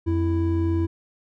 triangle tone pair together, 87.54 / 330.5 Hz, F2 / E4, +5 / +5 cents, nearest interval octave + major seventh, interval 2300 cents, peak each -20 / -21 dBFS, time 0.06-0.87 s, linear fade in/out 20 ms, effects none

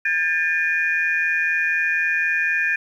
sine tone cluster, 1612 / 1776 / 2445 Hz, G6 / A6 / D#7, +48 / +16 / -31 cents, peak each -22 dBFS, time 0.05-2.76 s, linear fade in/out 5 ms, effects tanh soft clip ceiling -8 dBFS + 9-bit

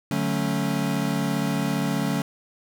square chord, D major seventh, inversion none, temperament equal, 146.83 / 185 / 220 / 277.2 Hz, D3 / F#3 / A3 / C#4, 0 / 0 / 0 / 0 cents, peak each -29 dBFS, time 0.11-2.22 s, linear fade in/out 2 ms, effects none

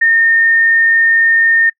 sine tone, 1826 Hz, A#6, 36 cents flat, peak -7 dBFS, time 0.01-1.7 s, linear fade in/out 10 ms, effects noise-tail reverb RT60 0.1 s tail -25 dB re dry

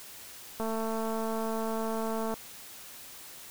click train, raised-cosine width 1 ms, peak -21 dBFS, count 389, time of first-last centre 0.6-2.34 s, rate 223 Hz, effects white hiss -47 dBFS RMS until 3.5 s

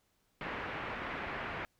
white low-pass noise, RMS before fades -40 dBFS, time 0.41-1.65 s, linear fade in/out 0 ms, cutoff 2200 Hz, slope 24 dB/octave, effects pink hiss -75 dBFS RMS until 1.79 s

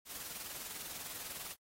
white noise with tremolo, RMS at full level -43 dBFS, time 0.05-1.56 s, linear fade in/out 50 ms, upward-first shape sine, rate 20 Hz, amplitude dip 50%, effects AAC 48 kbps

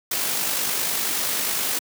white noise with amplitude modulation, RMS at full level -23 dBFS, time 0.11-1.79 s, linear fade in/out 5 ms, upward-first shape sine, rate 50.1 Hz, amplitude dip 30%, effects high-pass 150 Hz 12 dB/octave

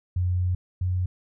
sine tone pair in turn, 90.2 / 91.09 Hz, F#2 / F#2, -44 / -27 cents, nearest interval unison, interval 17 cents, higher second, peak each -21 / -22 dBFS, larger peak first, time 0.16-0.55 / 0.81-1.06 s, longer first, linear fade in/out 5 ms, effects none

